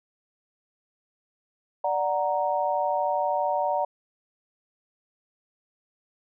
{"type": "chord", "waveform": "sine", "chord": "D augmented", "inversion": "none", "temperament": "equal", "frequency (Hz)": [587.3, 740, 932.3], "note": ["D5", "F#5", "A#5"], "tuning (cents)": [0, 0, 0], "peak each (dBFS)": -27, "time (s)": [1.84, 3.85], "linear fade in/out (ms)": 5, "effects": []}